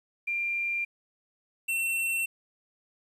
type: tone pair in turn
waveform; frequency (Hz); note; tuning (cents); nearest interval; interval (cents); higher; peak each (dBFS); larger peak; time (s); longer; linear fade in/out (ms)
sine / square; 2384 / 2705; D7 / E7; +25 / +44; major second; 219; second; -27 / -27; neither; 0.27-0.85 / 1.68-2.26; neither; 10
effects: resampled to 32000 Hz + 10-bit